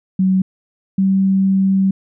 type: tone pair in turn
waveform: sine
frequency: 188.4 / 192.58 Hz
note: F#3 / G3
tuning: +32 / -30 cents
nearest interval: unison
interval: 38 cents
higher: second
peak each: -11 dBFS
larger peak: neither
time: 0.19-0.42 / 0.98-1.91 s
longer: second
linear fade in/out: 5 ms
effects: none